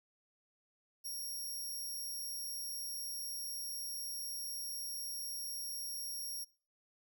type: tone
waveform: 10% pulse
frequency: 5588 Hz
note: F8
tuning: in tune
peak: -34 dBFS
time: 1.04-6.45 s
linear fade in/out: 20 ms
effects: noise-tail reverb RT60 0.4 s tail -23 dB re dry